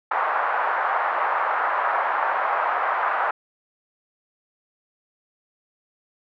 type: band-pass noise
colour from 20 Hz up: pink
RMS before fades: -23 dBFS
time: 0.11-3.31 s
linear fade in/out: 5 ms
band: 750 to 1500 Hz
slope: 24 dB/octave
effects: none